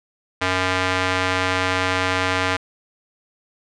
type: tone with band-pass filter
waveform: square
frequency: 92.5 Hz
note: F#2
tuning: in tune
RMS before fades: -21 dBFS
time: 0.41-2.57 s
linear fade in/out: 10 ms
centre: 1900 Hz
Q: 0.83
effects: resampled to 22050 Hz